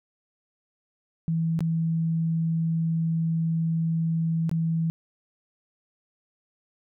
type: tone with dropouts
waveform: sine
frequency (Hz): 163.6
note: E3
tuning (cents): -13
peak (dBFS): -22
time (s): 1.28-4.9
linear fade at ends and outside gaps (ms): 0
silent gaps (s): 1.591-1.606 / 4.494-4.514
effects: none